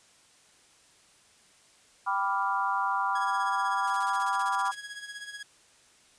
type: chord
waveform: sine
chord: G dominant seventh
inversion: none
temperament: equal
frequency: 784 / 987.8 / 1174.7 / 1396.9 Hz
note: G5 / B5 / D6 / F6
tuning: 0 / 0 / 0 / 0 cents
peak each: -32 / -29 / -31 / -33 dBFS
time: 2.06-4.72 s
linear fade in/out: 20 ms
type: tone with tremolo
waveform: sawtooth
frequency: 1661.2 Hz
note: G#6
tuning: in tune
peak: -33 dBFS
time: 3.15-5.43 s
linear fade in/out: 5 ms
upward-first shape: sine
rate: 16 Hz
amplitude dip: 65%
type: noise bursts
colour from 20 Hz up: blue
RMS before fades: -40 dBFS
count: 14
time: 3.87-4.75 s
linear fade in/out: 5 ms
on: 35 ms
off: 30 ms
effects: white hiss -60 dBFS RMS until 6.18 s + resampled to 22050 Hz